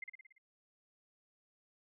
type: tone with echo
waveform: sine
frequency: 2093 Hz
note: C7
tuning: in tune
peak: -39 dBFS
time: 0.02-0.04 s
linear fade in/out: 5 ms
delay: 57 ms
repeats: 6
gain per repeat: -4 dB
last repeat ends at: 0.382 s
effects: none